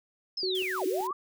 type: linear two-way sweep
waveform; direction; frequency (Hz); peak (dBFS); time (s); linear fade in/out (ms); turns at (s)
sine; down then up; 5300 to 286.8 to 1201; -30; 0.37-1.13; 5; 0.86
type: tone with tremolo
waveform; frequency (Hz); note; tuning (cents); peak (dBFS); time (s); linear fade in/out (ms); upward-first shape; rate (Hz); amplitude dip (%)
sine; 373.8; F#4; +18; -29; 0.43-1.11; 2; square; 2.6; 50
type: high-pass noise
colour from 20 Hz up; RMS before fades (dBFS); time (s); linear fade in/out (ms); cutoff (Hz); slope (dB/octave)
white; -45; 0.55-1.07; 0; 1700; 24
effects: none